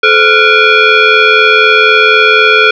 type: tone with frequency modulation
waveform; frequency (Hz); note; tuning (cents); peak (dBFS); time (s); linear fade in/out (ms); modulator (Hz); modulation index
sine; 516; C5; -24; -3; 0.03-2.71; 5; 948; 2.8
effects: none